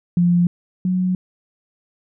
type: tone pair in turn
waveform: sine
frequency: 174.61 / 183.52 Hz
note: F3 / F#3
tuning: 0 / -14 cents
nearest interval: minor second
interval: 86 cents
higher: second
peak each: -12 / -16 dBFS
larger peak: first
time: 0.17-0.47 / 0.85-1.15 s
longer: neither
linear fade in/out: 2 ms
effects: none